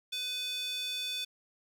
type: tone with high-pass filter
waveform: square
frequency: 500 Hz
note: B4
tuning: 21 cents sharp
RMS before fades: -36 dBFS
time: 0.12-1.25 s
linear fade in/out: 10 ms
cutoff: 3200 Hz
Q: 8.5
effects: none